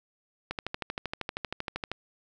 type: click train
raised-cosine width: 0.3 ms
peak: -16 dBFS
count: 19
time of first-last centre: 0.51-1.916 s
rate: 12.8 Hz
effects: none